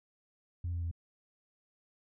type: tone with pitch steps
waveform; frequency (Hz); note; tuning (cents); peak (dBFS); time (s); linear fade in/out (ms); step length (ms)
sine; 87 / 85.6 / 84.23; F2 / F2 / E2; -6 / -34 / +38; -31; 0.64-0.913; 5; 91
effects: tanh soft clip ceiling -30 dBFS